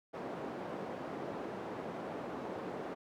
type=band-pass noise; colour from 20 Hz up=white; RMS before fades=-42 dBFS; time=0.13-2.95 s; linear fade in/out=20 ms; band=190 to 620 Hz; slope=12 dB/octave; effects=none